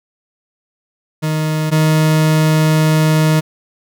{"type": "tone pair in turn", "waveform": "40% pulse", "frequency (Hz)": [155.56, 156.19], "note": ["D#3", "D#3"], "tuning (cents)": [0, 7], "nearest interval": "unison", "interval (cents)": 7, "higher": "second", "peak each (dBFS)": [-14, -9], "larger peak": "second", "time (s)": [[1.22, 1.71], [1.71, 3.41]], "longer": "second", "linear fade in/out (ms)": 20, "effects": []}